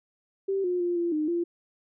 sine tone with pitch steps, 389.6 / 358.1 / 350.1 / 343.2 / 306 / 343.7 Hz, G4 / F4 / F4 / F4 / D#4 / F4, -11 / +43 / +4 / -30 / -29 / -28 cents, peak -24 dBFS, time 0.48-1.44 s, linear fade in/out 10 ms, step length 160 ms, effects none

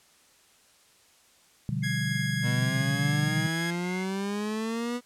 sine chord, G dominant seventh, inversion first, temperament equal, 123.47 / 146.83 / 174.61 / 196 Hz, B2 / D3 / F3 / G3, 0 / 0 / 0 / 0 cents, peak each -31 / -31 / -35 / -34 dBFS, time 1.69-3.47 s, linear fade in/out 0 ms
triangle tone with tremolo, 2112 Hz, C7, 16 cents sharp, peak -34 dBFS, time 1.82-4.05 s, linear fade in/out 10 ms, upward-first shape triangle, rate 3.4 Hz, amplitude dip 50%
sawtooth tone, 1660 Hz, G#6, 1 cent flat, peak -28 dBFS, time 1.83-3.71 s, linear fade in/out 10 ms
30% pulse exponential sweep, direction up, 120 to 246.5 Hz, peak -26 dBFS, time 2.42-5.01 s, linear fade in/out 50 ms
effects white hiss -60 dBFS RMS until 5.05 s + low-pass 10000 Hz 12 dB/octave

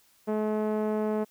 5% pulse tone with low-pass filter, 214.3 Hz, A3, 45 cents flat, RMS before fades -28 dBFS, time 0.27-1.25 s, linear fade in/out 20 ms, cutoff 470 Hz, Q 1, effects white hiss -63 dBFS RMS until 1.3 s

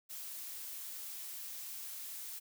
blue noise, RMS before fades -45 dBFS, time 0.09-2.4 s, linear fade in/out 20 ms, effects none

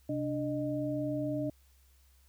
sine tone cluster, 130.2 / 293.9 / 614 Hz, C3 / D4 / D#5, -8 / +1 / -23 cents, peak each -38 / -33 / -36 dBFS, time 0.09-1.5 s, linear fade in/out 5 ms, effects added 66 Hz sine -61 dBFS peak until 2.28 s + white hiss -69 dBFS RMS until 2.28 s

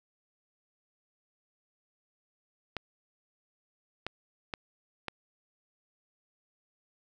clicks, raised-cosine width 0.3 ms, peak -18 dBFS, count 4, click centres 2.767 / 4.066 / 4.538 / 5.083 s, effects none

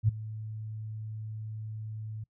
sine tone with ADSR envelope, 108.8 Hz, A2, 19 cents flat, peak -18 dBFS, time 0.03-2.24 s, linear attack 54 ms, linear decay 12 ms, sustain -18 dB, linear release 7 ms, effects noise-tail reverb RT60 0.1 s tail -25 dB re dry

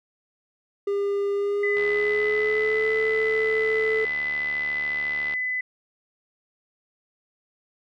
triangle tone with pitch glide, 402.1 to 438.5 Hz, G4 to A4, +44 to -6 cents, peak -20 dBFS, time 0.87-4.05 s, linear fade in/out 5 ms, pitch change +150 cents, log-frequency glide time 1.33-2.94 s
sine tone, 2008 Hz, B6, 28 cents sharp, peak -24 dBFS, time 1.63-5.61 s, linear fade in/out 5 ms
click train, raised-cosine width 0.3 ms, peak -21 dBFS, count 265, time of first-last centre 1.77-5.338 s, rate 74 Hz
effects none

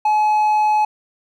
sine tone with hard clipping, 851 Hz, G#5, 42 cents sharp, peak -14 dBFS, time 0.05-0.85 s, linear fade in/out 5 ms, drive 3 dB, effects none

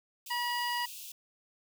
white high-pass noise, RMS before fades -45 dBFS, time 0.26-1.12 s, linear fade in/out 5 ms, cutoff 2500 Hz, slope 96 dB/octave
harmonic tone, 964 Hz, B5, 42 cents flat, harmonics 1 / 2 / 3 / 5, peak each -33 / -36 / -38 / -40 dBFS, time 0.3-0.86 s, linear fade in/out 10 ms
effects none

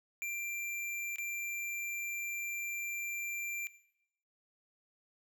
square tone with dropouts, 2365 Hz, D7, 12 cents sharp, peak -36 dBFS, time 0.22-3.67 s, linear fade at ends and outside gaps 0 ms, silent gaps 1.159-1.184 s, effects noise-tail reverb RT60 0.8 s tail -19 dB re dry

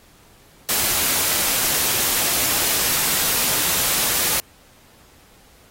white noise, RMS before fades -20 dBFS, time 0.69-4.4 s, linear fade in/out 0 ms, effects pink hiss -52 dBFS RMS until 5.7 s + AAC 48 kbps

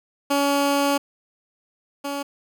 15% pulse tone pair in turn, 282.3 / 282.3 Hz, C#4 / C#4, +32 / +32 cents, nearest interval unison, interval 0 cents, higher neither, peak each -12 / -20 dBFS, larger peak first, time 0.3-0.98 / 2.04-2.23 s, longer first, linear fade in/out 10 ms, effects none

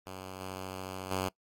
5% pulse tone with level steps, 94 Hz, F#2, 28 cents sharp, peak -30 / -27 / -19 dBFS, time 0.06-1.29 s, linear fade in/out 10 ms, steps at 0.4 / 1.11 s, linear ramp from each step 5 ms, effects noise-tail reverb RT60 0.1 s tail -21 dB re dry + MP3 64 kbps

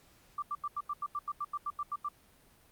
sine tone bursts, 1174.7 Hz, D6, in tune, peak -32 dBFS, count 14, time 0.38-2.087 s, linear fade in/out 5 ms, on 43 ms, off 85 ms, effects pink hiss -63 dBFS RMS until 2.71 s + Opus 48 kbps

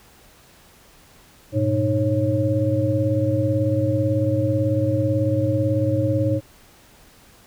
sine tone cluster, 102.1 / 120.2 / 308.1 / 546 Hz, G#2 / B2 / D#4 / C#5, -29 / -46 / -17 / -26 cents, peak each -23 dBFS, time 1.52-6.41 s, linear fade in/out 50 ms, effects pink hiss -51 dBFS RMS until 7.46 s

